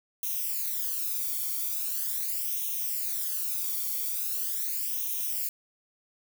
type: noise with flanger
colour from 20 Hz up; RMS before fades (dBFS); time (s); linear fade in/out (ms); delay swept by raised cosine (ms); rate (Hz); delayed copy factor
violet; -31; 0.23-5.49; 2; 0.32 to 0.9; 0.41; +0.85
effects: none